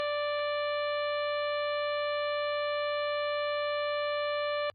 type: harmonic tone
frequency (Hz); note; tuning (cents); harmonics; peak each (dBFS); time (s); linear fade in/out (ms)
587.3; D5; 0; 1 / 2 / 3 / 4 / 5 / 6 / 7; -30 / -36 / -40 / -42 / -44 / -46 / -47; 0-4.7; 0
effects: added 96 Hz sine -62 dBFS peak until 4.74 s + Opus 32 kbps